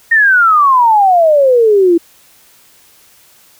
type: exponential sweep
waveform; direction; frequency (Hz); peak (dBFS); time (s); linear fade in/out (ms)
sine; down; 1864.7 to 329.6; -5; 0.11-1.98; 10
effects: white hiss -46 dBFS RMS until 3.59 s